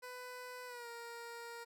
15% pulse tone with pitch glide, 499.2 to 468.5 Hz, B4 to A#4, +19 to +9 cents, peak -40 dBFS, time 0.02-1.65 s, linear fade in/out 20 ms, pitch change -110 cents, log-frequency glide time 0.66-0.88 s, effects none

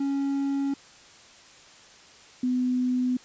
triangle / sine tone pair in turn, 277.2 / 251.3 Hz, C#4 / B3, 0 / +30 cents, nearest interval major second, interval 170 cents, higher first, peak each -22 dBFS, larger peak neither, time 0-0.74 / 2.43-3.17 s, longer neither, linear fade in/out 5 ms, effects white hiss -51 dBFS RMS until 3.24 s + resampled to 16000 Hz

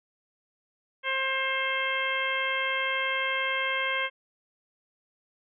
harmonic tone, 531 Hz, C5, 25 cents sharp, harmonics 1 / 2 / 3 / 4 / 5 / 6, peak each -35 / -33 / -32 / -30 / -35 / -35 dBFS, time 1.03-4.1 s, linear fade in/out 50 ms, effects none

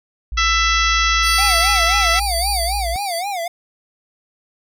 sine tone, 56.5 Hz, A1, 47 cents sharp, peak -22 dBFS, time 0.32-2.96 s, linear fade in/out 0 ms
harmonic tone, 665 Hz, E5, 15 cents sharp, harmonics 2 / 3 / 4 / 5 / 6 / 7 / 8 / 9, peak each -18 / -20 / -23 / -23 / -27 / -29 / -27 / -26 dBFS, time 0.37-2.2 s, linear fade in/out 10 ms
25% pulse tone with tremolo, 4610 Hz, D8, 33 cents flat, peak -15 dBFS, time 1.22-3.23 s, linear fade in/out 50 ms, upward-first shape sine, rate 1 Hz, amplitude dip 70%
square tone with vibrato, 740 Hz, F#5, in tune, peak -22 dBFS, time 1.38-3.48 s, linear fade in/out 5 ms, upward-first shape sine, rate 3.8 Hz, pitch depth 180 cents each way
effects none

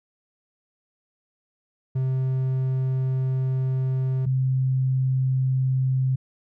triangle / sine tone pair in turn, 130.81 / 130.81 Hz, C3 / C3, 0 / 0 cents, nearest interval unison, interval 0 cents, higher neither, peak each -19 dBFS, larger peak neither, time 1.95-4.26 / 4.26-6.16 s, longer first, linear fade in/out 10 ms, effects none

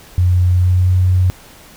sine tone with pitch glide, 90 to 91.63 Hz, F#2 to F#2, -47 to -16 cents, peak -9 dBFS, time 0.18-1.3 s, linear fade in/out 0 ms, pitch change +31 cents, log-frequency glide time 0.5-0.96 s, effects pink hiss -41 dBFS RMS until 1.76 s

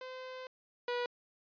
sawtooth tone pair in turn, 514 / 486.7 Hz, C5 / B4, -31 / -25 cents, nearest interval minor second, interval 94 cents, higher first, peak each -39 / -29 dBFS, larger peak second, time 0.01-0.47 / 0.88-1.06 s, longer first, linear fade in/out 2 ms, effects resampled to 11025 Hz

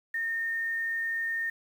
sine tone with quantisation, 1828 Hz, A#6, 34 cents flat, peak -28 dBFS, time 0.14-1.5 s, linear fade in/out 5 ms, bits 9, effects none

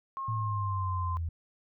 sine tone with pitch glide, 1076 to 1038.7 Hz, C6 to C6, +48 to -13 cents, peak -33 dBFS, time 0.17-1.17 s, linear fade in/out 0 ms, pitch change -61 cents, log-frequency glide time 0.34-0.91 s
sine exponential sweep, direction down, 113.1 to 81 Hz, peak -30 dBFS, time 0.28-1.29 s, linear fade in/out 5 ms
effects none

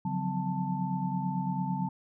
sine tone cluster, 142.3 / 176.1 / 185.1 / 253.4 / 884 Hz, C#3 / F3 / F#3 / B3 / A5, +46 / +15 / +1 / +45 / +8 cents, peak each -35 / -37 / -32 / -39 / -35 dBFS, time 0.05-1.89 s, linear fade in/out 5 ms, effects none

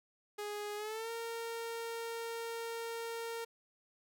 sawtooth tone with pitch glide, 415.3 to 460.8 Hz, G#4 to A#4, 0 to -20 cents, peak -35 dBFS, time 0.38-3.45 s, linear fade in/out 10 ms, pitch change +180 cents, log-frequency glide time 0.76-1.1 s, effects none

